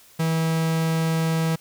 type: tone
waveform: 45% pulse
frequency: 162.2 Hz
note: E3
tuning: 28 cents flat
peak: -20 dBFS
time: 0.19-1.56 s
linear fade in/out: 10 ms
effects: white hiss -52 dBFS RMS until 1.6 s

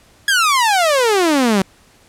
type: exponential sweep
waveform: sawtooth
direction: down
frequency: 1686 to 185 Hz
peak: -8 dBFS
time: 0.28-1.62 s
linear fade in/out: 2 ms
effects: pink hiss -50 dBFS RMS until 2.08 s + low-pass 11000 Hz 12 dB/octave

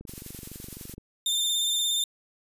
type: click train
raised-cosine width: 3 ms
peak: -29 dBFS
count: 24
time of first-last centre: 0.01-0.98 s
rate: 23.7 Hz
type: noise with tremolo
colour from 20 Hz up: blue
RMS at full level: -40 dBFS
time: 0.07-0.95 s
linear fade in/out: 20 ms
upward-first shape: triangle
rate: 11 Hz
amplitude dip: 45%
type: tone with vibrato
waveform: sawtooth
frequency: 3593 Hz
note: A7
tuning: 36 cents sharp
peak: -21 dBFS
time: 1.26-2.04 s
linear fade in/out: 2 ms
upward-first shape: square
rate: 17 Hz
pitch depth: 18 cents each way
effects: resampled to 32000 Hz

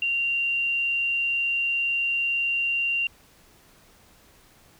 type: tone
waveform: sine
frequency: 2769 Hz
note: F7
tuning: 15 cents flat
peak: -22 dBFS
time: 0.02-3.07 s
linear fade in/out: 2 ms
effects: pink hiss -56 dBFS RMS until 4.79 s

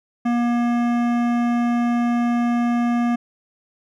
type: tone with hard clipping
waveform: sine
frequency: 238.6 Hz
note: A#3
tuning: 41 cents sharp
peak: -19 dBFS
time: 0.25-3.16 s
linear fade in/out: 10 ms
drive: 15 dB
effects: none

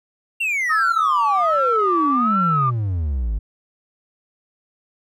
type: exponential sweep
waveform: triangle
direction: down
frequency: 2794 to 49 Hz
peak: -17 dBFS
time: 0.4-3.39 s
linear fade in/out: 10 ms
type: tone with vibrato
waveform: sine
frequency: 1244.5 Hz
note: D#6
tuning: in tune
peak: -16 dBFS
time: 0.69-2.71 s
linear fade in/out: 20 ms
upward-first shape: sine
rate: 1.3 Hz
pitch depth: 150 cents each way
effects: tanh soft clip ceiling -6 dBFS

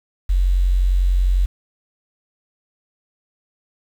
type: tone with quantisation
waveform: sine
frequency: 45.54 Hz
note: F#1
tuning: 27 cents flat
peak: -13 dBFS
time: 0.29-1.46 s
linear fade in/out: 10 ms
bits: 7
effects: none

